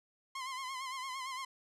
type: tone with vibrato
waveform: sawtooth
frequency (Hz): 1046.5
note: C6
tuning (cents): 0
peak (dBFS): -35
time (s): 0.35-1.45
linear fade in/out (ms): 5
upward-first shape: sine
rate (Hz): 8.8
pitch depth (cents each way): 68
effects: low-pass 9000 Hz 12 dB/octave

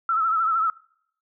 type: tone with vibrato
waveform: sine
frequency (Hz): 1318.5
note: E6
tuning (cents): 0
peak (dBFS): -19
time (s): 0.09-0.7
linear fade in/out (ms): 2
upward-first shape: triangle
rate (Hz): 13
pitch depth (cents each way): 76
effects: noise-tail reverb RT60 0.7 s tail -25 dB re dry

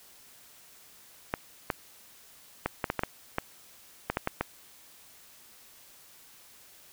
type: clicks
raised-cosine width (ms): 0.5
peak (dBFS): -12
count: 12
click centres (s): 1.339 / 1.702 / 2.66 / 2.842 / 2.901 / 2.993 / 3.035 / 3.384 / 4.1 / 4.171 / 4.274 / 4.41
effects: white hiss -55 dBFS RMS until 6.92 s

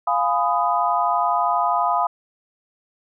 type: chord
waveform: sine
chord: F half-diminished seventh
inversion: none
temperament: equal with one note detuned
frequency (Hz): 698.5 / 830.6 / 1001.6 / 1244.5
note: F5 / Ab5 / Cb6 / Eb6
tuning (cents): 0 / 0 / +24 / 0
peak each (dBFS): -22 / -24 / -22 / -23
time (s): 0.07-2.07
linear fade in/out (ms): 5
effects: none

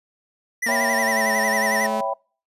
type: tone with vibrato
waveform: square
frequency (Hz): 1900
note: A#6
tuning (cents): +33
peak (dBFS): -22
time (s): 0.62-1.87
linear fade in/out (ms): 10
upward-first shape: sine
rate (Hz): 11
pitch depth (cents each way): 100
type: tone with pitch glide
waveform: sawtooth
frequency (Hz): 233.1 to 216.2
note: A#3 to A3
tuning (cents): 0 to -30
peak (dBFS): -23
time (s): 0.66-2.01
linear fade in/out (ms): 5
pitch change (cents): -130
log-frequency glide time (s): 0.84-1.34
type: chord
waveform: sine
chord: C# half-diminished seventh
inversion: none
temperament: equal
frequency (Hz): 554.4 / 659.3 / 784 / 987.8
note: C#5 / E5 / G5 / B5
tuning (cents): 0 / 0 / 0 / 0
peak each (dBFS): -27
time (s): 0.68-2.14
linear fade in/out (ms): 10
effects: noise-tail reverb RT60 0.4 s tail -26 dB re dry + resampled to 32000 Hz

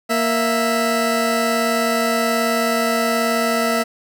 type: tone pair together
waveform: 20% pulse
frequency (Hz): 232.7 / 659.3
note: A#3 / E5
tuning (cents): -3 / 0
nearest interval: octave + tritone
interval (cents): 1803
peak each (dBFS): -15 / -14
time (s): 0.09-3.84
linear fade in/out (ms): 20
effects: none

